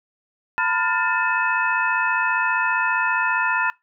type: tone cluster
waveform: sine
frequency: 906 / 1001 / 1411 / 1780 / 2579 Hz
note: A#5 / B5 / F6 / A6 / E7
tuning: -50 / +23 / +17 / +20 / -39 cents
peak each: -26 / -25 / -23 / -24 / -28 dBFS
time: 0.58-3.7 s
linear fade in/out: 0 ms
effects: noise-tail reverb RT60 0.2 s tail -23 dB re dry